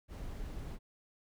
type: noise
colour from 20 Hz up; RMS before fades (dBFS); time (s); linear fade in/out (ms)
brown; -42; 0.08-0.79; 50
effects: none

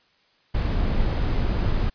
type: noise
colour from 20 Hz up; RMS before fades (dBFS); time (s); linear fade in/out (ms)
brown; -22; 0.54-1.9; 10
effects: white hiss -62 dBFS RMS until 1.94 s + resampled to 11025 Hz

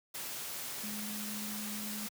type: tone in noise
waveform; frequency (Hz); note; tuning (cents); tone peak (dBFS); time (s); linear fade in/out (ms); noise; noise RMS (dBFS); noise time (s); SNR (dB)
sine; 210.5; G#3; +24; -41; 0.83-2.07; 10; white; -41; 0.14-2.09; -3
effects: high-pass 100 Hz 12 dB/octave

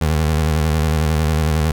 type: tone with vibrato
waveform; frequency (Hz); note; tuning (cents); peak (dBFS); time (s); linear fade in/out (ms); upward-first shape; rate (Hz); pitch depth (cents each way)
25% pulse; 77.78; D#2; 0; -11; 0.01-1.72; 5; square; 11; 58
effects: none

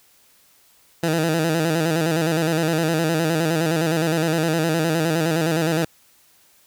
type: tone with vibrato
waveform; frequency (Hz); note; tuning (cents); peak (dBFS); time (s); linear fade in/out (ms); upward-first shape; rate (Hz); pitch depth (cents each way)
15% pulse; 161.9; E3; -31; -12; 1.03-5.85; 5; square; 9.7; 64
effects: white hiss -56 dBFS RMS until 6.66 s

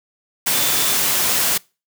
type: tone in noise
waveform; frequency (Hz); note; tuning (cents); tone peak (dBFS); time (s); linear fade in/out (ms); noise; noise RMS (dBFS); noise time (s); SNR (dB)
sine; 3527; A7; +3; -27; 0.53-0.96; 10; white; -18; 0.46-1.58; -12
effects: noise-tail reverb RT60 0.3 s tail -25 dB re dry + high-pass 100 Hz 12 dB/octave

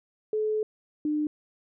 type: tone pair in turn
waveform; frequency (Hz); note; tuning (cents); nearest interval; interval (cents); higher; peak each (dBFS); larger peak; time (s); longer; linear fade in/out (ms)
sine; 430 / 301; A4 / D4; -40 / +43; tritone; 617; first; -24; neither; 0.33-0.63 / 1.05-1.27; first; 2
effects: none

